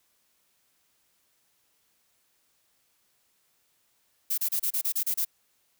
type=noise bursts; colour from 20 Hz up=violet; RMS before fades=-27 dBFS; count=9; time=4.3-5.251 s; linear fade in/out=10 ms; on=79 ms; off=30 ms; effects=white hiss -70 dBFS RMS until 5.79 s

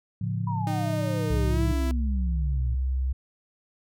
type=chord; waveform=sine; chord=A augmented; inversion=none; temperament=equal with one note detuned; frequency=110 / 140.04 / 174.61 Hz; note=A2 / C#3 / E#3; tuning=0 / +18 / 0 cents; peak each=-28 / -32 / -31 dBFS; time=0.21-1.72 s; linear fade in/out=5 ms
type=exponential sweep; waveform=sine; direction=down; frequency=989 to 112.4 Hz; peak=-31 dBFS; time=0.47-2.75 s; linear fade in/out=5 ms
type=tone with pitch glide; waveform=sawtooth; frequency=307.5 to 331.5 Hz; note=D#4 to E4; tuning=-20 to +10 cents; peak=-28 dBFS; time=0.67-1.91 s; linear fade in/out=0 ms; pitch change=+130 cents; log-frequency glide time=1.49-1.63 s
type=tone; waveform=sine; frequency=64.9 Hz; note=C2; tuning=13 cents flat; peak=-23 dBFS; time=1.3-3.13 s; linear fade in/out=10 ms
effects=none

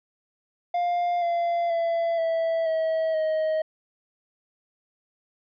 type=tone with pitch steps; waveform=triangle; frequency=702 / 686.8 / 671.8 / 657.3 / 643 / 629 Hz; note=F5 / F5 / E5 / E5 / E5 / D#5; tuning=+9 / -29 / +33 / -5 / -43 / +19 cents; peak=-20 dBFS; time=0.74-3.62 s; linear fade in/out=5 ms; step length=480 ms; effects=resampled to 11025 Hz

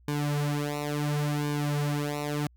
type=tone with flanger; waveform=sawtooth; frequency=146.83 Hz; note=D3; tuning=in tune; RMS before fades=-29 dBFS; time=0.08-2.47 s; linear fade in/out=2 ms; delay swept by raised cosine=1.5 to 6.2 ms; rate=0.71 Hz; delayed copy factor=-0.95; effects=added 60 Hz sine -55 dBFS peak until 2.56 s

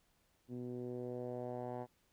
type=tone with low-pass filter sweep; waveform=10% pulse; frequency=123.4 Hz; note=B2; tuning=1 cent flat; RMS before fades=-43 dBFS; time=0.48-1.87 s; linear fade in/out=50 ms; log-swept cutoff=280 to 930 Hz; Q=2; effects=pink hiss -75 dBFS RMS until 2.12 s

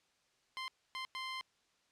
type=tone bursts at uneven times; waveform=15% pulse; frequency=1043 Hz; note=C6; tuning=6 cents flat; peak=-33 dBFS; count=3; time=0.57-0.68 / 0.95-1.05 / 1.15-1.41 s; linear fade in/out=0 ms; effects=white hiss -74 dBFS RMS until 1.91 s + low-pass 6000 Hz 12 dB/octave

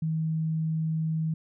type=tone; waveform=sine; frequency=159.4 Hz; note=D#3; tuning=42 cents sharp; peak=-25 dBFS; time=0.02-1.34 s; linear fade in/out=5 ms; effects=none

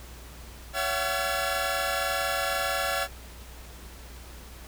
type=tone cluster; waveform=sawtooth; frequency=559 / 672 / 756 / 1366 / 1701 Hz; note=C#5 / E5 / F#5 / F6 / G#6; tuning=+14 / +33 / +37 / -39 / +41 cents; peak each=-29 dBFS; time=0.73-3.08 s; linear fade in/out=50 ms; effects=added 60 Hz sine -44 dBFS peak until 4.67 s + pink hiss -48 dBFS RMS until 4.67 s

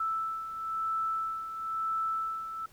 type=beating tone pair; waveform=sine; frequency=1318.5 / 1319.5 Hz; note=E6 / E6; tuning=0 / +1 cents; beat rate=1 Hz; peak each=-38 / -31 dBFS; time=0-2.66 s; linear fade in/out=5 ms; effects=pink hiss -60 dBFS RMS until 2.72 s

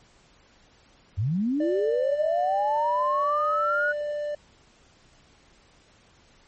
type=linear sweep; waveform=sine; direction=up; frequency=85.9 to 1480 Hz; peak=-22 dBFS; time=1.17-3.93 s; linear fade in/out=20 ms
type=tone; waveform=triangle; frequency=591 Hz; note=D5; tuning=11 cents sharp; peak=-25 dBFS; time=1.6-4.35 s; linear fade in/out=5 ms
effects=pink hiss -58 dBFS RMS until 6.47 s + MP3 32 kbps

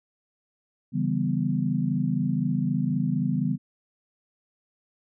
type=chord; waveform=sine; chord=C# half-diminished seventh; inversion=none; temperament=equal with one note detuned; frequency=140.85 / 164.81 / 196 / 246.9 Hz; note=C#3 / E3 / G3 / B3; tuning=+28 / 0 / 0 / 0 cents; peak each=-28 dBFS; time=0.92-3.58 s; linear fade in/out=50 ms; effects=none

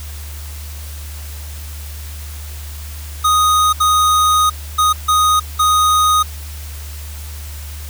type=tone bursts at uneven times; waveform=square; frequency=1244.5 Hz; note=D#6; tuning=in tune; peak=-11 dBFS; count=5; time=3.24-3.73 / 3.8-4.5 / 4.78-4.93 / 5.08-5.4 / 5.59-6.23 s; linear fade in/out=10 ms; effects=added 74 Hz sine -27 dBFS peak until 7.89 s + white hiss -36 dBFS RMS until 7.89 s

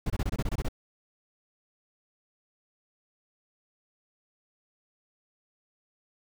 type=noise bursts; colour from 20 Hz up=brown; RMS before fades=-28 dBFS; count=10; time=0.06-0.686 s; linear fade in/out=5 ms; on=41 ms; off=24 ms; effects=none

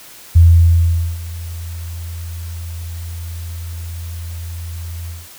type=tone with ADSR envelope; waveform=sine; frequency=84.1 Hz; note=E2; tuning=35 cents sharp; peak=-3 dBFS; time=0.35-5.28 s; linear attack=14 ms; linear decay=810 ms; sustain=-21 dB; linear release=190 ms; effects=white hiss -39 dBFS RMS until 5.38 s

